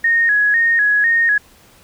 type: tone with vibrato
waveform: sine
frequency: 1760 Hz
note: A6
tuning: in tune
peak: -11 dBFS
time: 0.04-1.38 s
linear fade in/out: 5 ms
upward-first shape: square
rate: 2 Hz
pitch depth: 85 cents each way
effects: pink hiss -48 dBFS RMS until 1.83 s